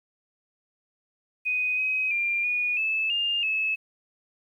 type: tone with pitch steps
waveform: sine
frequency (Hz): 2497 / 2529 / 2388 / 2454 / 2615 / 2812 / 2595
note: D#7 / D#7 / D7 / D#7 / E7 / F7 / E7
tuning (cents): +6 / +28 / +28 / -25 / -15 / +11 / -28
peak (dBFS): -23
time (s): 1.45-3.76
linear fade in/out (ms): 20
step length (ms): 330
effects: 10-bit